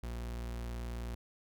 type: tone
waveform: 40% pulse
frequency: 58.8 Hz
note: A#1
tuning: 16 cents sharp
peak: -37 dBFS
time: 0.03-1.15 s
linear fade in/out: 5 ms
effects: none